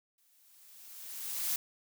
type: noise with exponential growth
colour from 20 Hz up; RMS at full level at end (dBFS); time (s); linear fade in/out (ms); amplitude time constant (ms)
blue; -31; 0.18-1.56; 2; 300
effects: none